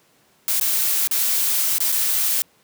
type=noise with dropouts; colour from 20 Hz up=blue; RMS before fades=-20 dBFS; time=0.48-2.42 s; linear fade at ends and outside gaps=0 ms; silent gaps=0.598-0.611 / 1.073-1.112 / 1.783-1.804 / 1.918-1.924 s; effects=pink hiss -58 dBFS RMS until 2.63 s + high-pass 150 Hz 12 dB/octave